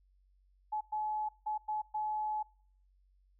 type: tone bursts at uneven times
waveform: sine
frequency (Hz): 854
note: G#5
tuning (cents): +48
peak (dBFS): -32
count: 5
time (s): 0.72-0.81 / 0.92-1.29 / 1.46-1.58 / 1.68-1.82 / 1.94-2.43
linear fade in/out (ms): 10
effects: noise-tail reverb RT60 0.6 s tail -26 dB re dry + added 47 Hz sine -65 dBFS peak until 3.39 s